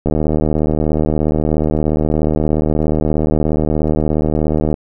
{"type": "click train", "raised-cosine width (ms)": 2, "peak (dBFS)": -3, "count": 361, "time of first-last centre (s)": [0.06, 4.741], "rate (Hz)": 76.9, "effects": []}